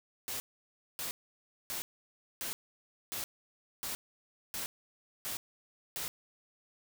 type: noise bursts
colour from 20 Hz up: white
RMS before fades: -38 dBFS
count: 9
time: 0.28-6.08 s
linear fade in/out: 0 ms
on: 120 ms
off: 590 ms
effects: none